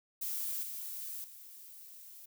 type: noise with level steps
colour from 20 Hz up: violet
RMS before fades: -37 / -42 / -52 dBFS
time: 0.21-2.26 s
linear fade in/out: 10 ms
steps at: 0.63 / 1.24 s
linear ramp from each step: 2 ms
effects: none